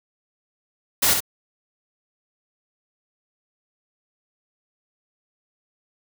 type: noise with echo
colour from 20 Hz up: white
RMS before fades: -18 dBFS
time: 1.02-1.14 s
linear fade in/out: 10 ms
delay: 65 ms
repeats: 1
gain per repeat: -5 dB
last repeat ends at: 1.205 s
effects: none